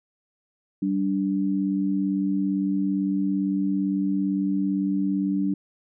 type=tone pair together; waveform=sine; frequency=193.46 / 291.2 Hz; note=G3 / D4; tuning=-23 / -15 cents; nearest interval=perfect fifth; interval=708 cents; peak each=-24 dBFS; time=0.82-5.54 s; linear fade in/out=5 ms; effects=none